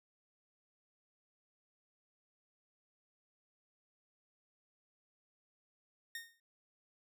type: tone with exponential decay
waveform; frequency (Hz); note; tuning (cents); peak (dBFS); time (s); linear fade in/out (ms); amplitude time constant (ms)
sawtooth; 1843; A#6; -20; -36; 6.15-6.4; 2; 53
effects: none